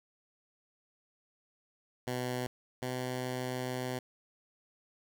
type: tone pair in turn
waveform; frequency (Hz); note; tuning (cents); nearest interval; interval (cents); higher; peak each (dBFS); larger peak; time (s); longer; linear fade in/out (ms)
10% pulse; 125.2 / 126.87; B2 / B2; +24 / +47; unison; 23; second; -25 / -26; first; 2.07-2.47 / 2.82-3.99; second; 5
effects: none